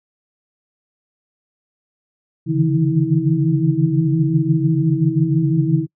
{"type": "tone cluster", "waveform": "sine", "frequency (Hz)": [138.1, 145.4, 159.1, 164.9, 322.5], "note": ["C#3", "D3", "D#3", "E3", "E4"], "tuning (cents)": [-6, -17, 39, 1, -38], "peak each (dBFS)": -20, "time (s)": [2.46, 5.87], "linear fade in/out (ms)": 50, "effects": ["noise-tail reverb RT60 0.1 s tail -25 dB re dry"]}